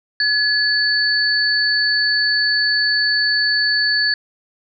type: tone pair together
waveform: sine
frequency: 1700 / 4480 Hz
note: G#6 / C#8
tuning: +40 / +18 cents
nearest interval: octave + perfect fourth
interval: 1678 cents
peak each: -17 dBFS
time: 0.2-4.14 s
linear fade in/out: 2 ms
effects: none